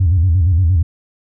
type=tone with vibrato; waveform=sine; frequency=87.31 Hz; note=F2; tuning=in tune; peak=-8 dBFS; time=0-0.83 s; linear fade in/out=10 ms; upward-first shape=square; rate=8.6 Hz; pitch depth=130 cents each way; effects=tanh soft clip ceiling -6 dBFS